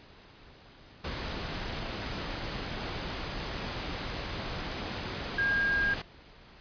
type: tone in noise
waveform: sine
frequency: 1618 Hz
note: G#6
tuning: 46 cents flat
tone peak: -25 dBFS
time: 5.38-5.94 s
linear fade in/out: 5 ms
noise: pink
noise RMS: -36 dBFS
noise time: 1.04-6.02 s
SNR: +8 dB
effects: pink hiss -54 dBFS RMS until 6.6 s + resampled to 11025 Hz